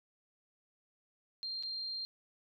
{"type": "tone with dropouts", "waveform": "sine", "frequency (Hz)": 4186, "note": "C8", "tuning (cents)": 0, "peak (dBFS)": -37, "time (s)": [1.43, 2.05], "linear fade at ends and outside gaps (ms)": 0, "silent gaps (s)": [1.626, 1.634], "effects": []}